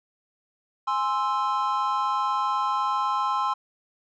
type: chord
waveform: triangle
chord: Ab augmented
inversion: none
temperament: equal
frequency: 830.6 / 1046.5 / 1318.5 Hz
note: Ab5 / C6 / E6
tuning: 0 / 0 / 0 cents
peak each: -27 / -23 / -27 dBFS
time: 0.87-3.54 s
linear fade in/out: 10 ms
effects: resampled to 16000 Hz